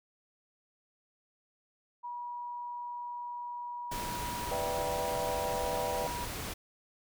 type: tone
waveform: sine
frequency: 965 Hz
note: B5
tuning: 40 cents flat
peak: -37 dBFS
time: 2.03-6.26 s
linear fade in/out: 20 ms
type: noise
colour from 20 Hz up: pink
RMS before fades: -39 dBFS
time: 3.91-6.54 s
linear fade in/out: 10 ms
type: chord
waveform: sine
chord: E minor seventh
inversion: second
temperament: equal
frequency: 493.9 / 587.3 / 659.3 / 784 Hz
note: B4 / D5 / E5 / G5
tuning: 0 / 0 / 0 / 0 cents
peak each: -37 / -38 / -39 / -38 dBFS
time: 4.51-6.07 s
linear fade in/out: 2 ms
effects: none